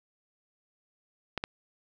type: clicks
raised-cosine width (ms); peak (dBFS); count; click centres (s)
0.3; -15; 2; 1.377 / 1.439
effects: none